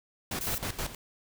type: noise with tremolo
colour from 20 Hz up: pink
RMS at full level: -33 dBFS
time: 0.31-0.95 s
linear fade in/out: 5 ms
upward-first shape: square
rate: 6.3 Hz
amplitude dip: 75%
type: noise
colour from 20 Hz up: blue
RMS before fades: -34 dBFS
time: 0.41-0.58 s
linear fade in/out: 0 ms
effects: none